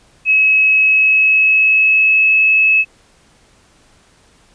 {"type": "tone with pitch glide", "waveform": "sine", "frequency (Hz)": [2568, 2589], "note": ["E7", "E7"], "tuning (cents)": [-46, -32], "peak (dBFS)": -8, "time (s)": [0.25, 2.85], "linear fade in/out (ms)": 50, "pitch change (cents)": 14, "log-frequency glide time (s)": [0.8, 2.33], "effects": ["pink hiss -51 dBFS RMS until 4.54 s", "resampled to 22050 Hz"]}